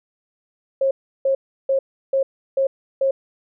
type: tone bursts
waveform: sine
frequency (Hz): 540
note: C#5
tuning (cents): -45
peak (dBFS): -15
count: 6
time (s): 0.81-3.11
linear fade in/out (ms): 5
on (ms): 100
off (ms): 340
effects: none